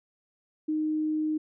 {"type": "tone", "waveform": "sine", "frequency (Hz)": 309.1, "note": "D#4", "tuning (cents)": -11, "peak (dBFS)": -25, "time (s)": [0.68, 1.38], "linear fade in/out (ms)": 10, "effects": []}